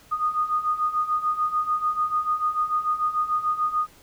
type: beating tone pair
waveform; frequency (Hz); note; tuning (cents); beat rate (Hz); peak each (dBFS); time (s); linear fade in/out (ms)
sine; 1229 / 1235.8; D#6 / D#6; -22 / -12; 6.8; -27 / -23; 0.11-3.87; 20
effects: pink hiss -53 dBFS RMS until 4.02 s